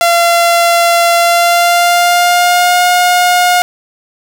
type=tone with pitch glide; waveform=sawtooth; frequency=685 to 715.7 Hz; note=F5 to F5; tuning=-34 to +42 cents; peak=-3 dBFS; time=0.01-3.62 s; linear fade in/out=0 ms; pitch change=+76 cents; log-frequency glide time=1.16-2.84 s; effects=none